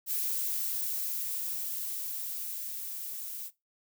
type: noise with level ramp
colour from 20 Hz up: violet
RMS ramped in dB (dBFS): -31 to -40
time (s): 0.06-3.51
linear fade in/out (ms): 50
effects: noise-tail reverb RT60 0.2 s tail -18 dB re dry